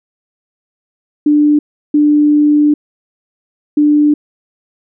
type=tone bursts at uneven times; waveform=sine; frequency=296.5 Hz; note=D4; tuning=17 cents sharp; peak=-6 dBFS; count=3; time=1.26-1.59 / 1.94-2.74 / 3.77-4.14 s; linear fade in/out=5 ms; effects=none